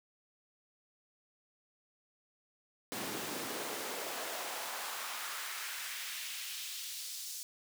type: noise with high-pass filter sweep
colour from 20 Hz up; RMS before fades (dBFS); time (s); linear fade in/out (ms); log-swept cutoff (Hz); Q
pink; -41; 2.92-7.43; 0; 210 to 5600; 1.2
effects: none